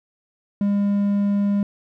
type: tone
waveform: triangle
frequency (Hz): 202.1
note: G#3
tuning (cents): -47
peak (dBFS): -15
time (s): 0.61-1.63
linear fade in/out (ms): 2
effects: none